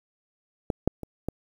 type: clicks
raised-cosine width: 2 ms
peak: -11 / -7 / -22 / -15 dBFS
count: 4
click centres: 0.702 / 0.876 / 1.033 / 1.286 s
effects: 8-bit